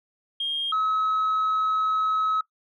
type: tone pair in turn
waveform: sine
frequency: 3226 / 1283.9 Hz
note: G7 / E6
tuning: +49 / -46 cents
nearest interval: octave + major third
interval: 1595 cents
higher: first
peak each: -23 / -19 dBFS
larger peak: second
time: 0.4-0.72 / 0.72-2.41 s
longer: second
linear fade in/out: 5 ms
effects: noise-tail reverb RT60 0.1 s tail -20 dB re dry + tanh soft clip ceiling -19 dBFS